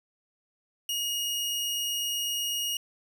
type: tone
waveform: sawtooth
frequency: 2872 Hz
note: F7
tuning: 48 cents sharp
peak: -25 dBFS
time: 0.89-2.77 s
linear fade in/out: 2 ms
effects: none